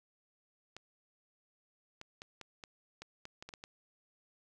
clicks, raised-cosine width 0.2 ms, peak -29 dBFS, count 11, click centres 0.766 / 2.014 / 2.219 / 2.413 / 2.638 / 3.02 / 3.254 / 3.425 / 3.49 / 3.538 / 3.639 s, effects none

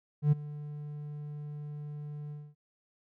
triangle tone with ADSR envelope, 148 Hz, D3, 14 cents sharp, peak -16 dBFS, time 0.22-2.55 s, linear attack 100 ms, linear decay 16 ms, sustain -20 dB, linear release 240 ms, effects tanh soft clip ceiling -13 dBFS

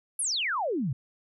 sine exponential sweep, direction down, 11400 to 116.54 Hz, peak -26 dBFS, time 0.19-0.93 s, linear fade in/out 5 ms, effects none

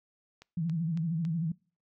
click train, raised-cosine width 0.2 ms, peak -32 dBFS, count 4, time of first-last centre 0.42-1.251 s, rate 3.61 Hz
sine tone with vibrato, 164.81 Hz, E3, in tune, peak -28 dBFS, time 0.57-1.52 s, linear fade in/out 5 ms, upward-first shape sine, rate 13 Hz, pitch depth 110 cents each way
effects noise-tail reverb RT60 0.4 s tail -24 dB re dry

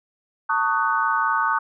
sine chord, D# half-diminished seventh, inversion second, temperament just, 896 / 1120.1 / 1244.5 / 1493.4 Hz, A5 / C#6 / D#6 / F#6, +31 / +18 / 0 / +16 cents, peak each -24 dBFS, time 0.49-1.59 s, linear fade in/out 10 ms, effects none

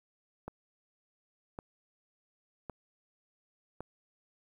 click train, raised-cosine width 1 ms, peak -26 dBFS, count 4, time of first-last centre 0.48-3.806 s, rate 0.902 Hz, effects 10-bit

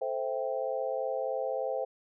sine chord, A minor seventh, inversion none, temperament equal, 440 / 523.3 / 659.3 / 784 Hz, A4 / C5 / E5 / G5, 0 / 0 / 0 / 0 cents, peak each -38 / -32 / -36 / -38 dBFS, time 0.01-1.85 s, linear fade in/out 10 ms, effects none

